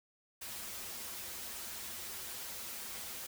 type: noise with comb filter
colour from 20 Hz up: white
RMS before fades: -44 dBFS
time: 0.41-3.27 s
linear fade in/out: 10 ms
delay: 6.8 ms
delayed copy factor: -0.95
effects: none